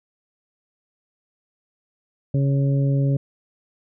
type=harmonic tone; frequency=138.59 Hz; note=C#3; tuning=in tune; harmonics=1 / 2 / 3 / 4; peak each=-17 / -27 / -33 / -32 dBFS; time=2.34-3.17 s; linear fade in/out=5 ms; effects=none